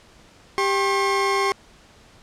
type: tone pair together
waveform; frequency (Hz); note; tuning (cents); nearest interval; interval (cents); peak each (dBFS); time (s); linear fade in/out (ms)
30% pulse; 394.5 / 1077.2; G4 / C#6; +11 / -50; octave + perfect fourth; 1739; -19; 0.58-1.52; 0
effects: pink hiss -51 dBFS RMS until 2.22 s + low-pass 7000 Hz 12 dB/octave